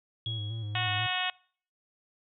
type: tone with vibrato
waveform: triangle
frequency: 108.5 Hz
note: A2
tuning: 24 cents flat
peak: -31 dBFS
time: 0.26-1.07 s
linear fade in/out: 10 ms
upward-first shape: square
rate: 4.1 Hz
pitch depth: 62 cents each way
type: tone with exponential decay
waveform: sine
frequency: 3322 Hz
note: G#7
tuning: in tune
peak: -32 dBFS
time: 0.26-1.14 s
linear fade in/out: 1 ms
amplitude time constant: 190 ms
type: harmonic tone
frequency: 366.5 Hz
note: F#4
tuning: 16 cents flat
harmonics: 2 / 3 / 4 / 5 / 6 / 7 / 8 / 9 / 10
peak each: -35 / -39 / -39 / -36 / -40 / -36 / -35 / -37 / -40 dBFS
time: 0.75-1.3 s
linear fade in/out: 2 ms
effects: noise-tail reverb RT60 0.5 s tail -25 dB re dry